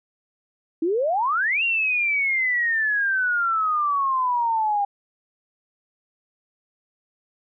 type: exponential two-way sweep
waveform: sine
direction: up then down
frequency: 311.5 to 2794 to 799 Hz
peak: -19 dBFS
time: 0.82-4.85 s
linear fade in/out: 5 ms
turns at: 1.63 s
effects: none